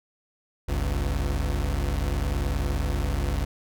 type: tone pair together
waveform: 35% pulse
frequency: 49.99 / 70.7 Hz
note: G1 / C#2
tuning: +35 / +35 cents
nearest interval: tritone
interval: 600 cents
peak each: -25 dBFS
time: 0.68-3.45 s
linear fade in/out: 10 ms
effects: none